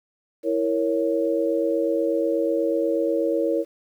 sine chord, A# diminished, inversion second, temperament equal, 329.6 / 466.2 / 554.4 Hz, E4 / A#4 / C#5, 0 / 0 / 0 cents, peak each -24 dBFS, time 0.43-3.65 s, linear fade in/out 50 ms, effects 9-bit

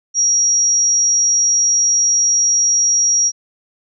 sine tone, 5680 Hz, F8, 28 cents sharp, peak -11 dBFS, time 0.14-3.32 s, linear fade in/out 50 ms, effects none

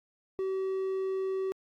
triangle tone, 381.7 Hz, G4, 46 cents flat, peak -27 dBFS, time 0.39-1.52 s, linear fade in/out 0 ms, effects AAC 64 kbps

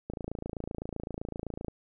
click train, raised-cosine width 2 ms, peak -22 dBFS, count 45, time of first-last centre 0.1-1.683 s, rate 27.8 Hz, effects none

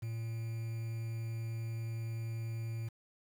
triangle tone with quantisation, 113.8 Hz, A#2, 41 cents flat, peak -34 dBFS, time 0.02-2.89 s, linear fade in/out 10 ms, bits 9, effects none

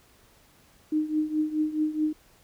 sine tone with tremolo, 307.7 Hz, D#4, 19 cents flat, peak -20 dBFS, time 0.92-2.13 s, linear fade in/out 5 ms, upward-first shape triangle, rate 4.7 Hz, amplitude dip 85%, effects pink hiss -59 dBFS RMS until 2.43 s

